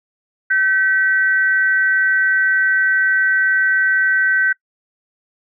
sine tone pair together, 1534 / 1936.6 Hz, G6 / B6, -38 / -34 cents, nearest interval major third, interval 404 cents, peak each -13 / -21 dBFS, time 0.5-4.53 s, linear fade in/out 10 ms, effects noise-tail reverb RT60 0.1 s tail -24 dB re dry

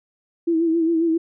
sine tone with vibrato, 329.6 Hz, E4, in tune, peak -16 dBFS, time 0.47-1.18 s, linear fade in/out 10 ms, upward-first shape sine, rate 7.4 Hz, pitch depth 51 cents each way, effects none

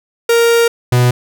45% pulse tone pair in turn, 466.2 / 123.48 Hz, A#4 / B2, 0 / 0 cents, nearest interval octave + major seventh, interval 2300 cents, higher first, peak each -8 dBFS, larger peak neither, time 0.29-0.68 / 0.92-1.11 s, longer first, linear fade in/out 5 ms, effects none

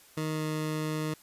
20% pulse tone with pitch glide, 156 to 155.01 Hz, D#3 to D#3, +5 to -6 cents, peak -25 dBFS, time 0.17-1.14 s, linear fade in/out 5 ms, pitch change -11 cents, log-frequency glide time 0.32-0.44 s, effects white hiss -57 dBFS RMS until 1.22 s + resampled to 32000 Hz

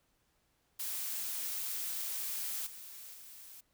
blue noise with level steps, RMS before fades -38 / -49 / -52 dBFS, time 0.79-3.61 s, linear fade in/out 10 ms, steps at 2.66 / 3.13 s, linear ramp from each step 10 ms, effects pink hiss -75 dBFS RMS until 3.73 s

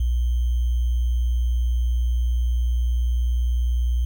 sine tone with sample-and-hold, 60.1 Hz, B1, 46 cents flat, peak -18 dBFS, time 0-4.05 s, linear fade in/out 5 ms, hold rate 3150 Hz, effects none

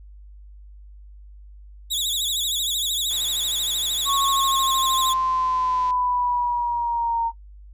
sawtooth tone with vibrato, 3601 Hz, A7, 39 cents sharp, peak -19 dBFS, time 1.9-5.14 s, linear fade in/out 20 ms, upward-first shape sine, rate 13 Hz, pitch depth 130 cents each way
click train, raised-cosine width 0.2 ms, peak -26 dBFS, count 482, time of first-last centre 3.11-5.907 s, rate 172 Hz
sine linear sweep, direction down, 1108.7 to 918 Hz, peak -20 dBFS, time 4.05-7.32 s, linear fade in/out 50 ms
effects noise-tail reverb RT60 0.1 s tail -19 dB re dry + added 50 Hz sine -41 dBFS peak until 7.73 s

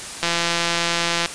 click train, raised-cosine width 0.2 ms, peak -3 dBFS, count 176, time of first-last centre 0.23-1.259 s, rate 170 Hz, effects white hiss -32 dBFS RMS until 1.34 s + resampled to 22050 Hz

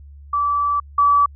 sine tone pair in turn, 1157 / 1149.7 Hz, D6 / D6, -26 / -37 cents, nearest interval unison, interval 11 cents, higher first, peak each -16 / -11 dBFS, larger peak second, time 0.33-0.8 / 0.98-1.26 s, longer first, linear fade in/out 5 ms, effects added 71 Hz sine -38 dBFS peak until 1.35 s

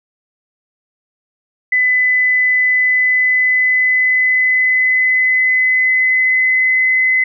sine tone with pitch glide, 2006 to 2033 Hz, B6 to B6, +26 to +50 cents, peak -10 dBFS, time 1.72-7.24 s, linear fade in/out 5 ms, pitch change +24 cents, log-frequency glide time 2.67-6.92 s, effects none

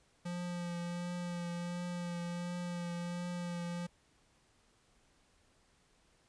square tone with vibrato, 174.61 Hz, F3, in tune, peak -38 dBFS, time 0.25-3.87 s, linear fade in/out 10 ms, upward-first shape triangle, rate 1.4 Hz, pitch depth 21 cents each way, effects pink hiss -70 dBFS RMS until 6.28 s + resampled to 22050 Hz

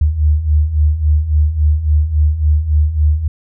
sine beating tone pair, 73.42 / 77.02 Hz, D2 / D#2, 0 / -17 cents, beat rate 3.6 Hz, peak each -16 / -11 dBFS, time 0.01-3.28 s, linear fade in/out 5 ms, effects none

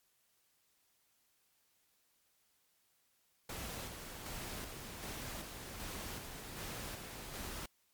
pink noise with tremolo, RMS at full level -44 dBFS, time 3.49-7.66 s, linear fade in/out 5 ms, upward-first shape square, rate 1.3 Hz, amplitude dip 35%, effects white hiss -75 dBFS RMS until 7.93 s + MP3 96 kbps

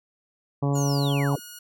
harmonic tone, 141 Hz, C#3, 30 cents sharp, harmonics 1 / 2 / 3 / 4 / 5 / 6 / 7 / 8, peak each -22 / -28 / -32 / -34 / -36 / -38 / -39 / -40 dBFS, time 0.62-1.36 s, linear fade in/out 10 ms
sine linear sweep, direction down, 7260 to 130 Hz, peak -31 dBFS, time 0.73-1.4 s, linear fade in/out 50 ms
5% pulse tone with pitch glide, 1432 to 1445.3 Hz, F6 to F#6, +43 to -41 cents, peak -29 dBFS, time 0.75-1.59 s, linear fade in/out 5 ms, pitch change +16 cents, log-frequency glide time 1-1.4 s
effects none

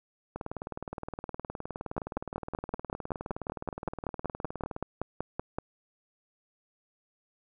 two click trains, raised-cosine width 1 ms, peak -22 / -17 dBFS, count 86 / 20, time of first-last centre 0.36-4.764 / 1.98-5.585 s, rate 19.3 / 5.27 Hz, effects none

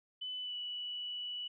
sine tone with pitch glide, 3001 to 2953 Hz, F#7 to F#7, +24 to -4 cents, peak -38 dBFS, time 0.21-1.48 s, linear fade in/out 10 ms, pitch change -28 cents, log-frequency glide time 0.42-0.55 s, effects none

